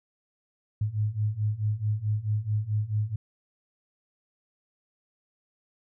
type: beating tone pair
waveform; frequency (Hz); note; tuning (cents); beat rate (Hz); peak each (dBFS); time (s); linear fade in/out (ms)
sine; 103.83 / 108.43; G#2 / A2; 0 / -25; 4.6; -29 / -27; 0.81-3.16; 5
effects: none